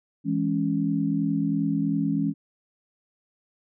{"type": "chord", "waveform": "sine", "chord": "C# minor", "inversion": "first", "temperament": "equal", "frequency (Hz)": [164.81, 207.7, 277.2], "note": ["E3", "G#3", "C#4"], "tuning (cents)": [0, 0, 0], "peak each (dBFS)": [-27, -27, -25], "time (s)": [0.24, 2.34], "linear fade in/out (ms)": 50, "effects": []}